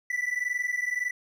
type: tone pair together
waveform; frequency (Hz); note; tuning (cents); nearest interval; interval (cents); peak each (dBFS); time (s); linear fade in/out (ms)
triangle; 1964.3 / 1986; B6 / B6; -10 / +9; unison; 19; -28; 0.1-1.11; 5
effects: none